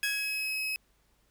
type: tone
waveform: 35% pulse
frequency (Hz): 2559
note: D#7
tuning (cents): +48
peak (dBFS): -29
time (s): 0.03-0.76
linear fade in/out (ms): 0
type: tone with exponential decay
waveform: sawtooth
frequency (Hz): 1661.2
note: G#6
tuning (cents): 0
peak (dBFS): -25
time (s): 0.03-0.59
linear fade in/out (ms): 5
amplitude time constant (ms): 120
effects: added 50 Hz sine -70 dBFS peak until 1.3 s + pink hiss -70 dBFS RMS until 1.3 s